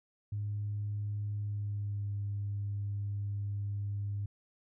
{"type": "tone with pitch glide", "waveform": "sine", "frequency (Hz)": [103.5, 101.43], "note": ["G#2", "G#2"], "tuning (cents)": [-5, -40], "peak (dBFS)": -32, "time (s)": [0.32, 4.26], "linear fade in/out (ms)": 5, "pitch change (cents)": -35, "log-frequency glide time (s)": [1.39, 2.13], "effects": ["tanh soft clip ceiling -28 dBFS"]}